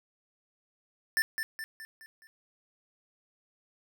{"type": "tone with echo", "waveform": "square", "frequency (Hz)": 1775, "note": "A6", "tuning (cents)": 15, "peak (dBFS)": -25, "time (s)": [1.17, 1.22], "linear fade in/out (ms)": 0, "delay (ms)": 210, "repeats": 5, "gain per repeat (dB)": -6, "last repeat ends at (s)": 2.27, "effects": []}